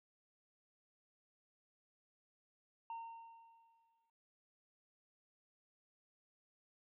triangle tone with exponential decay, 917 Hz, A#5, 29 cents flat, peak -40 dBFS, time 2.9-4.1 s, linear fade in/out 2 ms, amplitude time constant 260 ms, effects noise-tail reverb RT60 0.1 s tail -23 dB re dry + resampled to 8000 Hz

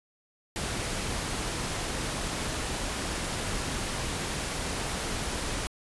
pink noise, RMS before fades -32 dBFS, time 0.56-5.67 s, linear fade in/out 0 ms, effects resampled to 24000 Hz

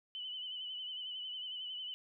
sine tone with vibrato, 3005 Hz, F#7, 26 cents sharp, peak -40 dBFS, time 0.15-1.94 s, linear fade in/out 0 ms, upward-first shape sine, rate 11 Hz, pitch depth 44 cents each way, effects none

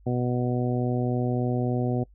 harmonic tone, 123.47 Hz, B2, in tune, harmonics 1 / 2 / 3 / 4 / 5 / 6, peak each -26 / -28 / -31 / -34 / -36 / -36 dBFS, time 0.06-2.04 s, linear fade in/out 10 ms, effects noise-tail reverb RT60 0.1 s tail -23 dB re dry + added 50 Hz sine -51 dBFS peak until 2.14 s

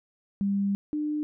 sine tone pair in turn, 199.1 / 300.4 Hz, G3 / D4, +27 / +39 cents, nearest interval perfect fifth, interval 712 cents, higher second, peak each -23 / -26 dBFS, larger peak first, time 0.41-0.75 / 0.93-1.23 s, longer first, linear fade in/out 0 ms, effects none

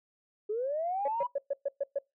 sine linear sweep, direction up, 405.5 to 995 Hz, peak -29 dBFS, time 0.49-1.27 s, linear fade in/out 10 ms
sine tone bursts, 558 Hz, C#5, 11 cents sharp, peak -26 dBFS, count 7, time 1.05-1.987 s, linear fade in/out 5 ms, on 31 ms, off 120 ms
effects noise-tail reverb RT60 0.2 s tail -24 dB re dry + tanh soft clip ceiling -21 dBFS

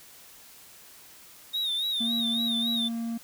triangle tone with vibrato, 3700 Hz, A#7, 14 cents flat, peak -25 dBFS, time 1.53-2.89 s, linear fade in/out 20 ms, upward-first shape sine, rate 3.6 Hz, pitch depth 85 cents each way
triangle tone, 230.8 Hz, A#3, 17 cents flat, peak -27 dBFS, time 2-3.18 s, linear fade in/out 10 ms
effects white hiss -51 dBFS RMS until 3.23 s

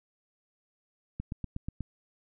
click train, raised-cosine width 5 ms, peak -22 dBFS, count 6, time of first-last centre 1.2-1.807 s, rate 8.24 Hz, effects none

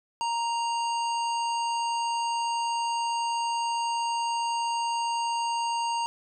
harmonic tone, 932.3 Hz, A#5, in tune, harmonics 1 / 3 / 5 / 7 / 9, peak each -26 / -36 / -40 / -43 / -45 dBFS, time 0.21-6.06 s, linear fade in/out 0 ms, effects none

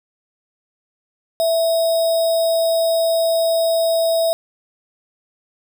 sine tone with sample-and-hold, 659.3 Hz, E5, in tune, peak -14 dBFS, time 1.4-4.33 s, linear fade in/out 0 ms, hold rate 4410 Hz, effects none

